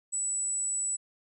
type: tone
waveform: sine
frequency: 7902 Hz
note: B8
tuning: in tune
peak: -28 dBFS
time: 0.12-0.97 s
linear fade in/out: 20 ms
effects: none